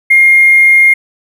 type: tone with hard clipping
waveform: triangle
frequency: 2127 Hz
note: C7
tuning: 28 cents sharp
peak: -3 dBFS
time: 0.1-0.94 s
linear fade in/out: 10 ms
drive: 3 dB
effects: none